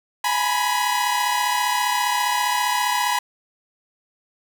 sawtooth tone cluster, 836 / 965 / 1000 Hz, G#5 / B5 / B5, +11 / -40 / +21 cents, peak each -20 dBFS, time 0.24-3.19 s, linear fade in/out 5 ms, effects none

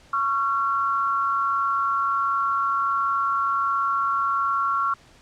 sine tone pair together, 1108.7 / 1367.3 Hz, C#6 / F6, 0 / -37 cents, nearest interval major third, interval 363 cents, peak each -23 dBFS, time 0.13-4.94 s, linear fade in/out 5 ms, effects pink hiss -53 dBFS RMS until 5.21 s + low-pass 7000 Hz 12 dB/octave

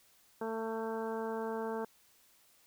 harmonic tone, 223.6 Hz, A3, 28 cents sharp, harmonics 1 / 2 / 3 / 4 / 5 / 6 / 7, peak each -41 / -37 / -45 / -42 / -49 / -51 / -50 dBFS, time 0.41-1.85 s, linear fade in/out 5 ms, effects white hiss -66 dBFS RMS until 2.66 s

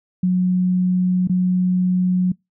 sine tone with dropouts, 182.3 Hz, F#3, 25 cents flat, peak -14 dBFS, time 0.23-2.32 s, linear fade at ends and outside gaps 5 ms, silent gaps 1.274-1.295 s, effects noise-tail reverb RT60 0.2 s tail -26 dB re dry

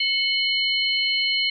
sine tone cluster, 2188 / 3017 / 4208 Hz, C#7 / F#7 / C8, -23 / +33 / +9 cents, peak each -24 dBFS, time 0-1.5 s, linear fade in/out 5 ms, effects none

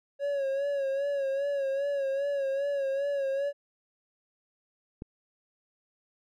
triangle tone with vibrato, 554.4 Hz, C#5, in tune, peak -25 dBFS, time 0.19-3.53 s, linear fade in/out 50 ms, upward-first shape sine, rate 2.5 Hz, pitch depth 53 cents each way
click, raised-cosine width 3 ms, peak -25 dBFS, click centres 5.021 s
effects none

